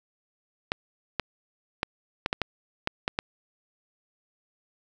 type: clicks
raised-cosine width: 0.3 ms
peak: -9 dBFS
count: 9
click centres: 0.719 / 1.197 / 1.831 / 2.261 / 2.329 / 2.417 / 2.874 / 3.079 / 3.189 s
effects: none